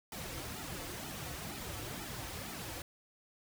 pink noise with flanger, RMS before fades -43 dBFS, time 0.12-2.82 s, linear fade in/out 2 ms, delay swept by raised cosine 1.8 to 5 ms, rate 2.1 Hz, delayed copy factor -0.85, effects none

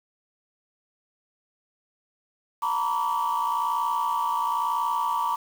sine tone cluster, 916 / 977 / 1150 Hz, A#5 / B5 / D6, -31 / -19 / -37 cents, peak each -26 dBFS, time 2.62-5.36 s, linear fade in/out 10 ms, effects tanh soft clip ceiling -18 dBFS + 7-bit

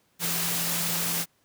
sine tone in noise, 170 Hz, F3, 46 cents flat, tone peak -35 dBFS, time 0.19-1.26 s, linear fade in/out 50 ms, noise white, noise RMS -28 dBFS, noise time 0.19-1.26 s, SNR -10 dB, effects pink hiss -67 dBFS RMS until 1.44 s + high-pass 100 Hz 12 dB/octave

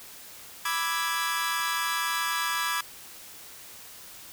sawtooth chord, E dominant seventh, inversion second, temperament equal, 987.8 / 1174.7 / 1318.5 / 1661.2 Hz, B5 / D6 / E6 / G#6, 0 / 0 / 0 / 0 cents, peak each -29 / -28 / -31 / -27 dBFS, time 0.65-2.81 s, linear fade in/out 5 ms, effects white hiss -46 dBFS RMS until 4.32 s

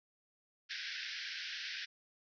pink band-pass noise, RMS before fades -43 dBFS, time 0.69-1.86 s, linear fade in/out 20 ms, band 1500 to 5600 Hz, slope 96 dB/octave, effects none

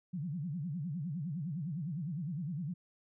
sine tone with vibrato, 160 Hz, D#3, 49 cents sharp, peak -35 dBFS, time 0.13-2.74 s, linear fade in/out 10 ms, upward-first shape sine, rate 9.8 Hz, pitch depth 270 cents each way, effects none

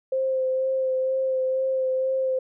sine tone with vibrato, 523.3 Hz, C5, in tune, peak -21 dBFS, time 0.12-2.39 s, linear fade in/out 5 ms, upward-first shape sine, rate 2.1 Hz, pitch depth 16 cents each way, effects none

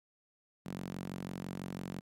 sawtooth tone with high-pass filter, 46 Hz, F#1, 9 cents flat, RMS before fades -42 dBFS, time 0.65-2.01 s, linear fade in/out 20 ms, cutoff 180 Hz, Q 2.5, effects AAC 64 kbps

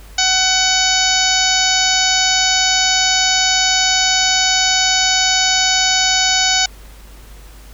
harmonic tone, 750 Hz, F#5, 23 cents sharp, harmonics 1 / 2 / 3 / 4 / 5 / 6 / 7 / 8 / 9, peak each -21 / -21 / -21 / -21 / -21 / -21 / -21 / -21 / -21 dBFS, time 0.18-6.66 s, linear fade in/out 5 ms, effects added 50 Hz sine -36 dBFS peak until 7.73 s + pink hiss -44 dBFS RMS until 7.73 s

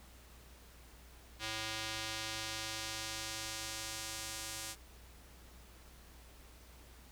square tone with band-pass filter sweep, 110 Hz, A2, in tune, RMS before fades -42 dBFS, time 1.39-4.76 s, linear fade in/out 50 ms, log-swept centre 3800 to 8000 Hz, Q 0.93, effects added 60 Hz sine -57 dBFS peak until 7.11 s + pink hiss -60 dBFS RMS until 7.11 s

